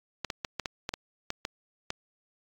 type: clicks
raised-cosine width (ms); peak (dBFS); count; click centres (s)
0.2; -14; 10; 0.247 / 0.302 / 0.448 / 0.597 / 0.658 / 0.891 / 0.939 / 1.304 / 1.451 / 1.904
effects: AAC 64 kbps